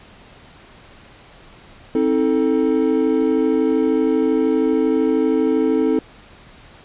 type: chord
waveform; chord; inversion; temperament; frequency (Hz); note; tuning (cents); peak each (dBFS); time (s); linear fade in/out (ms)
triangle; A diminished; first; just; 264 / 316.8 / 440; C4 / Eb4 / A4; +16 / +31 / 0; -17; 1.95-5.99; 2
effects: pink hiss -45 dBFS RMS until 6.84 s + resampled to 8000 Hz